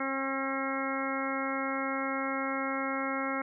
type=harmonic tone; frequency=269.6 Hz; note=C#4; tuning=48 cents flat; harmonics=1 / 2 / 3 / 4 / 5 / 6 / 7 / 8; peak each=-35 / -37 / -40 / -39 / -36 / -43 / -42 / -38 dBFS; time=0-3.42 s; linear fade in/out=5 ms; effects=none